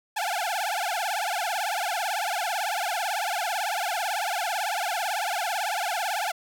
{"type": "tone with vibrato", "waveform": "sawtooth", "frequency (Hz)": 772, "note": "G5", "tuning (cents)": -27, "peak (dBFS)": -22, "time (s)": [0.16, 6.32], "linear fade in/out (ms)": 10, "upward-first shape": "triangle", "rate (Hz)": 18, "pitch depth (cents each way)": 260, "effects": []}